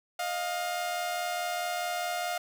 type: tone pair together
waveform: sawtooth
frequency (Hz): 622.3 / 707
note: D#5 / F5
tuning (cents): 0 / +21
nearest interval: major second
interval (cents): 221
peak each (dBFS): -34 / -27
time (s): 0.19-2.38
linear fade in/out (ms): 5
effects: none